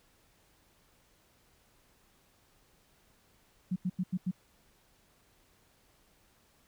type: tone bursts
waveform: sine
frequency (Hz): 182.9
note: F#3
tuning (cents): -20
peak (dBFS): -28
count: 5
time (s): 3.71-4.313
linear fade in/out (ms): 10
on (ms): 51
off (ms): 87
effects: pink hiss -67 dBFS RMS until 6.67 s